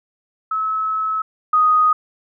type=tone pair in turn; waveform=sine; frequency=1294 / 1246.2 Hz; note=E6 / D#6; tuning=-32 / +2 cents; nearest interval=minor second; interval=66 cents; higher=first; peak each=-18 / -11 dBFS; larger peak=second; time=0.51-1.22 / 1.53-1.93 s; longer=first; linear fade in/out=5 ms; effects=none